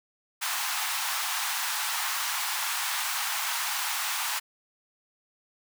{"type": "high-pass noise", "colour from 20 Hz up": "pink", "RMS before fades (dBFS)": -30, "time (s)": [0.41, 4.4], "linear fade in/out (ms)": 20, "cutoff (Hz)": 810, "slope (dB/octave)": 48, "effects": []}